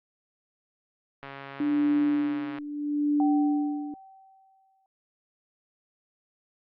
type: click train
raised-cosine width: 0.3 ms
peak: -22 dBFS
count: 188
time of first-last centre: 1.23-2.585 s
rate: 138 Hz
type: tone with tremolo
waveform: sine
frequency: 293.3 Hz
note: D4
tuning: 2 cents flat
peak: -20 dBFS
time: 1.6-3.94 s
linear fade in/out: 2 ms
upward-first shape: sine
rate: 0.74 Hz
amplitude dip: 80%
type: tone with exponential decay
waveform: sine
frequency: 770 Hz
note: G5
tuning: 31 cents flat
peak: -27 dBFS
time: 3.2-4.86 s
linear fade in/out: 1 ms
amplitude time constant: 360 ms
effects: low-pass 2000 Hz 12 dB/octave + Opus 48 kbps